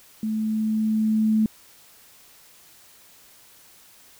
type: tone with level ramp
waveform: sine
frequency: 217.7 Hz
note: A3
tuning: 18 cents flat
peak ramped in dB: -23 to -16 dBFS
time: 0.23-1.46 s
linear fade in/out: 2 ms
effects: white hiss -52 dBFS RMS until 4.19 s